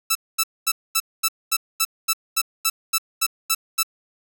5% pulse tone bursts, 1318.5 Hz, E6, in tune, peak -5 dBFS, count 14, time 0.1-3.832 s, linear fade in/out 10 ms, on 53 ms, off 230 ms, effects none

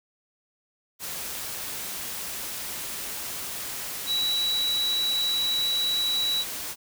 sine tone in noise, 3914 Hz, B7, 16 cents flat, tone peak -23 dBFS, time 4.06-6.45 s, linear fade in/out 50 ms, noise white, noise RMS -34 dBFS, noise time 0.99-6.76 s, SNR +8 dB, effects none

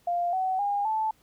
sine tone with pitch steps, 698 / 752.4 / 811.1 / 874.4 Hz, F5 / F#5 / G#5 / A5, -1 / +29 / -41 / -11 cents, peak -24 dBFS, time 0.07-1.11 s, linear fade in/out 5 ms, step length 260 ms, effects pink hiss -64 dBFS RMS until 1.22 s

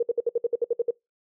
sine tone bursts, 470 Hz, A#4, 14 cents sharp, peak -19 dBFS, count 11, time 0-0.908 s, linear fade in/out 5 ms, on 28 ms, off 60 ms, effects noise-tail reverb RT60 0.2 s tail -25 dB re dry

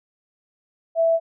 sine tone, 660 Hz, E5, 2 cents sharp, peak -15 dBFS, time 0.95-1.2 s, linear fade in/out 50 ms, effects none

